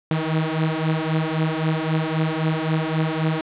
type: beating tone pair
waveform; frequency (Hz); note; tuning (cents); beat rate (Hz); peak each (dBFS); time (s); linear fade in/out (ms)
sawtooth; 156.7 / 160.5; D#3 / E3; +13 / -46; 3.8; -19; 0.11-3.41; 2
effects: resampled to 8000 Hz + 7-bit